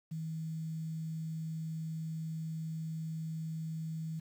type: tone with quantisation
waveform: sine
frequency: 160.1 Hz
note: D#3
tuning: 50 cents sharp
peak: -36 dBFS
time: 0.11-4.2 s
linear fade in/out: 10 ms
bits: 10
effects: none